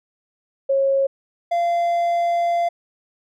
sine / triangle tone pair in turn, 545 / 688.6 Hz, C#5 / F5, -29 / -25 cents, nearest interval major third, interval 404 cents, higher second, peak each -15 dBFS, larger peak neither, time 0.69-1.07 / 1.51-2.69 s, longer second, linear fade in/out 10 ms, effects none

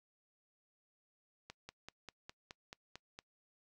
slowing click train, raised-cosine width 0.2 ms, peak -30 dBFS, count 9, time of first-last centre 1.5-3.19 s, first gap 190 ms, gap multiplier 1.03, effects noise-tail reverb RT60 0.1 s tail -24 dB re dry

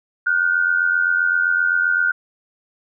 sine tone pair together, 1433 / 1520.7 Hz, F6 / F#6, +44 / +47 cents, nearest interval minor second, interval 103 cents, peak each -17 / -19 dBFS, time 0.26-2.12 s, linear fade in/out 10 ms, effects none

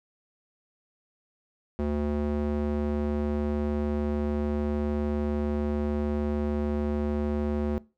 square tone with band-pass filter, 73.4 Hz, D2, in tune, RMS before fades -28 dBFS, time 1.79-7.78 s, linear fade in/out 0 ms, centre 320 Hz, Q 1, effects noise-tail reverb RT60 0.3 s tail -21 dB re dry

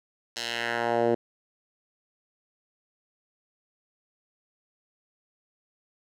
10% pulse tone with band-pass filter sweep, 117.8 Hz, A#2, 19 cents sharp, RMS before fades -27 dBFS, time 0.36-1.15 s, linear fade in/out 5 ms, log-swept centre 5000 to 390 Hz, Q 1.4, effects none

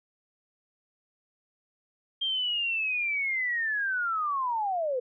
sine linear sweep, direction down, 3200 to 479.3 Hz, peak -26 dBFS, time 2.21-5 s, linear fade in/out 10 ms, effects none

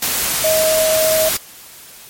sine tone in noise, 633 Hz, D#5, 30 cents sharp, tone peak -13 dBFS, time 0.44-1.29 s, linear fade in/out 5 ms, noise white, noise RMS -18 dBFS, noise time 0.02-1.37 s, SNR +2 dB, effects white hiss -39 dBFS RMS until 2.09 s + MP3 64 kbps

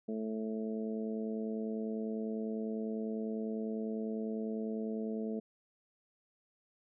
harmonic tone, 110 Hz, A2, in tune, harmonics 2 / 3 / 4 / 5 / 6, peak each -36 / -46 / -40 / -50 / -48 dBFS, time 0.08-5.4 s, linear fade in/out 10 ms, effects none

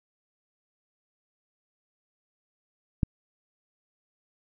click, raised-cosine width 5 ms, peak -10 dBFS, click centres 3.032 s, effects none

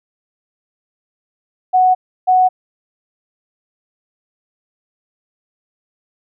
sine tone pair in turn, 740 / 740 Hz, F#5 / F#5, 0 / 0 cents, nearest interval unison, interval 0 cents, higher neither, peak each -8 / -8 dBFS, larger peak neither, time 1.73-1.95 / 2.27-2.49 s, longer neither, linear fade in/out 20 ms, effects none

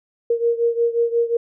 sine beating tone pair, 466.2 / 471.8 Hz, A#4 / A#4, 0 / +21 cents, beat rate 5.6 Hz, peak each -18 / -21 dBFS, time 0.3-1.37 s, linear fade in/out 5 ms, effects none

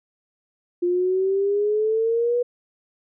sine exponential sweep, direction up, 349.2 to 490 Hz, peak -18 dBFS, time 0.82-2.43 s, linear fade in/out 10 ms, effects none

